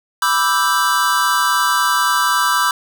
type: chord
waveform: square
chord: E minor seventh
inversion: second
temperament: equal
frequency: 987.8 / 1174.7 / 1318.5 / 1568 Hz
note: B5 / D6 / E6 / G6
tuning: 0 / 0 / 0 / 0 cents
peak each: -20 dBFS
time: 0.22-2.71 s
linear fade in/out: 2 ms
effects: none